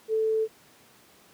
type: tone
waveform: sine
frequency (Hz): 440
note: A4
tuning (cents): 0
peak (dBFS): -22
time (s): 0.08-0.48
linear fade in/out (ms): 50
effects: pink hiss -56 dBFS RMS until 1.33 s + high-pass 150 Hz 12 dB/octave